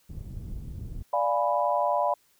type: low-pass noise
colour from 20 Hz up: pink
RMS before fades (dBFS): -37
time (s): 0.09-1.03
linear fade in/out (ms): 10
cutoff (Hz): 140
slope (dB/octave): 12
type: clicks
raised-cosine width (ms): 5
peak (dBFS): -33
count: 3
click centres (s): 0.427 / 0.488 / 0.872
type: chord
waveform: sine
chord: D diminished seventh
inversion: none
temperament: equal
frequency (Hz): 587.3 / 698.5 / 830.6 / 987.8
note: D5 / F5 / Ab5 / Cb6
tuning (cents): 0 / 0 / 0 / 0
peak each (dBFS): -27 / -28 / -30 / -27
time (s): 1.13-2.14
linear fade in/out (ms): 5
effects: white hiss -65 dBFS RMS until 2.39 s